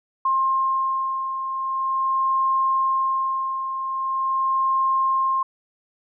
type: beating tone pair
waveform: sine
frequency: 1062 / 1062.43 Hz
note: C6 / C6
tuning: +25 / +26 cents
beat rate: 0.43 Hz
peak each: -20 / -28 dBFS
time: 0.25-5.43 s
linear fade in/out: 5 ms
effects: none